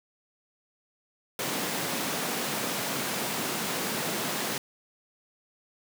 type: high-pass noise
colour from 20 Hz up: pink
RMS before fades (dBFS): -31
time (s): 1.39-4.58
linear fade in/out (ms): 2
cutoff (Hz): 160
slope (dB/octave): 24
effects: none